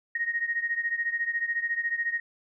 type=beating tone pair; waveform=sine; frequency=1864.7 / 1878.7 Hz; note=A#6 / A#6; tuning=0 / +13 cents; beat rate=14 Hz; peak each=-28 / -31 dBFS; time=0.15-2.2 s; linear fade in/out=5 ms; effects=none